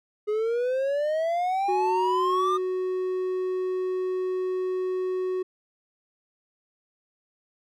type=exponential sweep; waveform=triangle; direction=up; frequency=415.3 to 1225 Hz; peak=-21 dBFS; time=0.27-2.58 s; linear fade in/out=20 ms
type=tone; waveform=triangle; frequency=370 Hz; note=F#4; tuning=in tune; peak=-23 dBFS; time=1.68-5.43 s; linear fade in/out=10 ms
effects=none